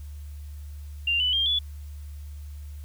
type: tone with pitch steps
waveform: sine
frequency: 2786 / 2986 / 3200 / 3430 Hz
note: F7 / F#7 / G7 / A7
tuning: -5 / +15 / +35 / -45 cents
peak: -21 dBFS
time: 1.07-1.59 s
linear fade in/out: 5 ms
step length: 130 ms
effects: added 73 Hz sine -36 dBFS peak until 2.84 s + white hiss -58 dBFS RMS until 2.84 s